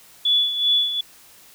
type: tone with tremolo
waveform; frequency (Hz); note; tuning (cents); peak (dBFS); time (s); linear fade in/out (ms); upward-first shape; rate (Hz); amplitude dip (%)
sine; 3431; A7; -44; -14; 0.25-1.01; 5; sine; 2.6; 65
effects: white hiss -49 dBFS RMS until 1.54 s